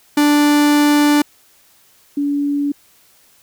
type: tone pair in turn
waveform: 45% pulse / sine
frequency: 293.7 / 286.3 Hz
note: D4 / D4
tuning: 0 / -44 cents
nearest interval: unison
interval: 44 cents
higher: first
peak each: -10 / -15 dBFS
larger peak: first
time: 0.17-1.22 / 2.17-2.72 s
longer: first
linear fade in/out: 5 ms
effects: white hiss -52 dBFS RMS until 3.42 s